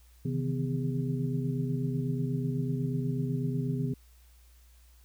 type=tone cluster; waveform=sine; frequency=132.8 / 152.8 / 160.9 / 250.5 / 406.9 Hz; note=C3 / D#3 / E3 / B3 / G#4; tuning=+26 / -31 / -42 / +25 / -35 cents; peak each=-31 / -37 / -35 / -34 / -40 dBFS; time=0.25-3.94 s; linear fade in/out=5 ms; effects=added 60 Hz sine -55 dBFS peak until 5.04 s + white hiss -65 dBFS RMS until 5.04 s